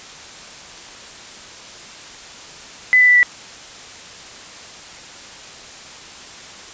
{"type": "tone with pitch steps", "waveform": "sine", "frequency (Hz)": [2006, 1991, 1976.1, 1961.3], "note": ["B6", "B6", "B6", "B6"], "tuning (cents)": [26, 14, 0, -13], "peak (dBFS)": -8, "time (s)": [2.93, 3.23], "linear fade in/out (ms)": 0, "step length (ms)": 75, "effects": ["white hiss -37 dBFS RMS until 6.73 s", "resampled to 16000 Hz"]}